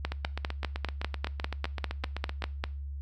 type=two click trains; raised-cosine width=0.3 ms; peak=-18 / -14 dBFS; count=19 / 14; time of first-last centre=0.12-2.422 / 0.05-2.64 s; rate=7.82 / 5.02 Hz; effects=noise-tail reverb RT60 0.4 s tail -21 dB re dry + added 70 Hz sine -35 dBFS peak until 3.01 s